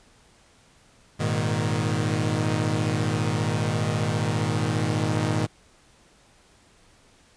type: chord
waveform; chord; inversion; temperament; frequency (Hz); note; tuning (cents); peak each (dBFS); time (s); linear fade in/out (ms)
sawtooth; Ab suspended second; none; equal with one note detuned; 103.83 / 118.65 / 155.56; Ab2 / Bb2 / Eb3; 0 / +31 / 0; -23; 1.19-5.47; 20
effects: pink hiss -57 dBFS RMS until 7.36 s + resampled to 22050 Hz